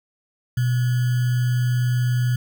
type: tone with sample-and-hold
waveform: sine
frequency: 123.47 Hz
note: B2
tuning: in tune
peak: -17 dBFS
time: 0.57-2.36 s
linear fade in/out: 5 ms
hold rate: 1575 Hz
effects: none